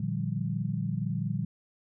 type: chord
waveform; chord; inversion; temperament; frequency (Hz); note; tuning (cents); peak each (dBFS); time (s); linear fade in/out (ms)
sine; G minor seventh; first; equal with one note detuned; 116.54 / 150.18 / 174.61 / 196; Bb2 / D3 / F3 / G3; 0 / +39 / 0 / 0; -33 / -33 / -34 / -35; 0-1.45; 5
effects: none